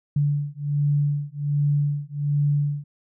sine beating tone pair, 144.4 / 145.7 Hz, D3 / D3, -29 / -13 cents, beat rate 1.3 Hz, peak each -23 dBFS, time 0.16-2.84 s, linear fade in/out 5 ms, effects none

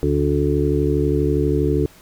harmonic tone, 72.4 Hz, D2, 24 cents flat, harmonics 1 / 2 / 4 / 5 / 6, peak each -22 / -22 / -22 / -22 / -22 dBFS, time 0.03-1.86 s, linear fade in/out 0 ms, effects pink hiss -48 dBFS RMS until 2.01 s

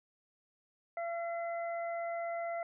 harmonic tone, 679 Hz, F5, 49 cents flat, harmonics 1 / 2 / 3, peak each -35 / -47 / -46 dBFS, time 0.97-2.63 s, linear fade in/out 2 ms, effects none

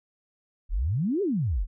sine exponential two-way sweep, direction up then down, 34.65 to 430.2 to 34.65 Hz, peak -23 dBFS, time 0.69-1.67 s, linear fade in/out 50 ms, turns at 1.22 s, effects none

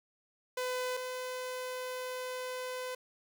sawtooth tone pair in turn, 504 / 506.9 Hz, B4 / B4, +35 / +45 cents, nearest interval unison, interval 10 cents, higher second, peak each -29 / -33 dBFS, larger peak first, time 0.57-0.97 / 0.97-2.95 s, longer second, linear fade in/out 5 ms, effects 10-bit

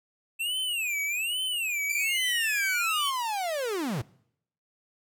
square tone with vibrato, 2637 Hz, E7, in tune, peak -28 dBFS, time 0.39-3.11 s, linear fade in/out 20 ms, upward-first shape sine, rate 1.2 Hz, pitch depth 260 cents each way
45% pulse linear sweep, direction down, 2388 to 98 Hz, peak -28 dBFS, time 1.89-4.02 s, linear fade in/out 10 ms
effects noise-tail reverb RT60 0.7 s tail -22 dB re dry

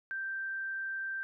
sine tone, 1568 Hz, G6, in tune, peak -34 dBFS, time 0.11-1.23 s, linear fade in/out 0 ms, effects none

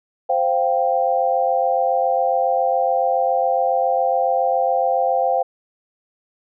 sine chord, C suspended fourth, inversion none, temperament just, 523.3 / 697.7 / 784.9 Hz, C5 / F5 / G5, 0 / -2 / +2 cents, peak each -20 dBFS, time 0.29-5.43 s, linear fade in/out 10 ms, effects none

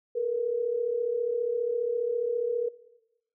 sine tone pair together, 446.3 / 481.1 Hz, A4 / B4, +25 / -45 cents, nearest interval minor second, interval 130 cents, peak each -31 / -27 dBFS, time 0.15-2.69 s, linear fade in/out 10 ms, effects noise-tail reverb RT60 0.9 s tail -18 dB re dry

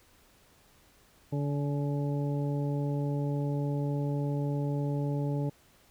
harmonic tone with a mistuned harmonic, 143.5 Hz, D3, 40 cents flat, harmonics 1 / 2 / 3 / 4 / 6, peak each -29 / -35 / -39 / -41 / -45 dBFS, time 1.32-5.5 s, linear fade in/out 10 ms, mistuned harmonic 6, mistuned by -22 cents, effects pink hiss -62 dBFS RMS until 5.9 s

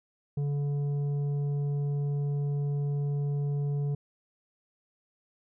sine tone with tanh clipping, 143.5 Hz, D3, 40 cents flat, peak -28 dBFS, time 0.37-3.95 s, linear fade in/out 5 ms, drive 7 dB, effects none

